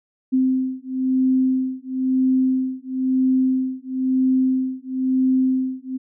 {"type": "beating tone pair", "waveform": "sine", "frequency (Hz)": [259.3, 260.3], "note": ["C4", "C4"], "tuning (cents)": [-15, -9], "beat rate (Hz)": 1, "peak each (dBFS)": -20, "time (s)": [0.32, 5.98], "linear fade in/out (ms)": 20, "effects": []}